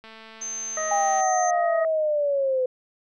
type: click train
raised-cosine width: 0.3 ms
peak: -29 dBFS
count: 260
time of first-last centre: 0.04-1.207 s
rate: 222 Hz
type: tone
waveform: sine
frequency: 6260 Hz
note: G8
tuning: 3 cents flat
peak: -29 dBFS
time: 0.41-1.51 s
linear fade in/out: 10 ms
type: harmonic tone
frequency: 629 Hz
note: D#5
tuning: 19 cents sharp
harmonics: 1 / 2 / 3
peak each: -28 / -31 / -33 dBFS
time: 0.77-1.85 s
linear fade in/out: 2 ms
type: linear sweep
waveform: sine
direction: down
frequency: 814 to 504 Hz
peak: -20 dBFS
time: 0.91-2.66 s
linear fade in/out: 5 ms
effects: none